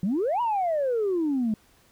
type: exponential two-way sweep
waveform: sine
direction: up then down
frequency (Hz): 170.9 to 988 to 208.2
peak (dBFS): -21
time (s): 0.03-1.54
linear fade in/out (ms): 2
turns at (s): 0.41
effects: tanh soft clip ceiling -19 dBFS + pink hiss -60 dBFS RMS until 1.91 s